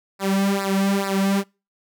sawtooth tone with flanger, 196 Hz, G3, in tune, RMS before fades -21 dBFS, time 0.19-1.44 s, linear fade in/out 50 ms, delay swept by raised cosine 0.31 to 3.01 ms, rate 2.3 Hz, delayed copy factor -0.95, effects noise-tail reverb RT60 0.3 s tail -26 dB re dry

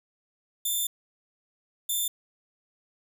5% pulse tone pair in turn, 3552 / 3552 Hz, A7 / A7, +16 / +16 cents, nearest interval unison, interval 0 cents, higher neither, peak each -18 dBFS, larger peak neither, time 0.65-0.87 / 1.89-2.08 s, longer first, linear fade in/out 5 ms, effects none

